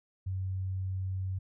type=tone; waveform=sine; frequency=94.3 Hz; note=F#2; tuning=33 cents sharp; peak=-31 dBFS; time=0.26-1.39 s; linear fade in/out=10 ms; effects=none